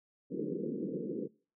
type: band-pass noise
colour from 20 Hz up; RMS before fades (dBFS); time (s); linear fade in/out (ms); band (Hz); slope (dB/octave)
white; -37; 0.3-1.28; 20; 150 to 490; 96
effects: noise-tail reverb RT60 0.4 s tail -23 dB re dry

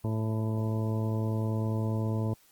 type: harmonic tone with a mistuned harmonic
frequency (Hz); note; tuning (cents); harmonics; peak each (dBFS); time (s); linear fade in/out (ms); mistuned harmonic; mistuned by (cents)
110; A2; 0; 1 / 2 / 3 / 4 / 5 / 6 / 8 / 9; -28 / -34 / -38 / -40 / -42 / -44 / -46 / -47; 0.04-2.34; 5; 9; +16
effects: white hiss -62 dBFS RMS until 2.51 s + Opus 24 kbps

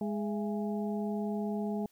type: harmonic tone with a mistuned harmonic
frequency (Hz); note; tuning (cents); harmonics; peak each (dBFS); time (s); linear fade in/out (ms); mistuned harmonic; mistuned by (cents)
207.7; G#3; 0; 1 / 2 / 3 / 4; -32 / -38 / -42 / -44; 0.01-1.86; 2; 3; +120
effects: white hiss -69 dBFS RMS until 1.91 s

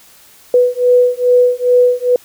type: beating tone pair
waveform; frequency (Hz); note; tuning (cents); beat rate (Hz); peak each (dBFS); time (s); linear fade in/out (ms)
sine; 492.9 / 495.3; B4 / B4; -3 / +5; 2.4; -11; 0.54-2.16; 2
effects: white hiss -44 dBFS RMS until 2.24 s

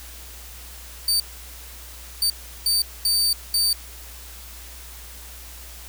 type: tone bursts at uneven times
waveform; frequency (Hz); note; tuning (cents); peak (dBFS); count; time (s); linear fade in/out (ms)
sawtooth; 4601; D8; -36; -15; 5; 1.08-1.2 / 2.22-2.3 / 2.66-2.82 / 3.05-3.33 / 3.54-3.73; 2
effects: added 60 Hz sine -41 dBFS peak until 5.88 s + white hiss -42 dBFS RMS until 5.88 s

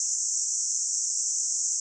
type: band-pass noise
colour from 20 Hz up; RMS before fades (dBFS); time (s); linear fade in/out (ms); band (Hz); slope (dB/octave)
white; -28; 0-1.8; 2; 5700 to 7700; 96
effects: none

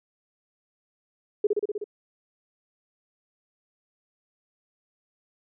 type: tone with echo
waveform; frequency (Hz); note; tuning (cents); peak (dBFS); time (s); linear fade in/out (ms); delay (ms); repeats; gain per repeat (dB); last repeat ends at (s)
sine; 415.3; G#4; 0; -17; 1.44-1.47; 5; 62; 6; -2; 1.842
effects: none

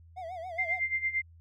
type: tone with vibrato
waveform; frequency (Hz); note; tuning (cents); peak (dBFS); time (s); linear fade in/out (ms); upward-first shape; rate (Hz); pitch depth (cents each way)
triangle; 698.5; F5; 0; -35; 0.16-0.8; 20; sine; 7.2; 130
type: tone with tremolo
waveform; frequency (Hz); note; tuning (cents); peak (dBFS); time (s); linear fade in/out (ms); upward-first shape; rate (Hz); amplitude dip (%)
sine; 2093; C7; 0; -25; 0.58-1.22; 10; sine; 8.8; 80
effects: added 83 Hz sine -52 dBFS peak until 1.4 s

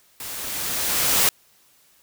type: noise with level ramp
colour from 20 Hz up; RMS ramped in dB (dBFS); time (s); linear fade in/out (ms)
white; -34 to -17; 0.2-1.29; 2
effects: white hiss -58 dBFS RMS until 2.02 s

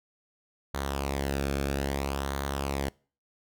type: tone with flanger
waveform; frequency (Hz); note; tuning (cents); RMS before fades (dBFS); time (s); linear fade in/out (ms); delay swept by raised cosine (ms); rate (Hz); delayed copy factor
sawtooth; 69.3; C#2; 0; -31; 0.74-2.89; 5; 0.38 to 1.03; 0.61; -0.6
effects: noise-tail reverb RT60 0.4 s tail -25 dB re dry

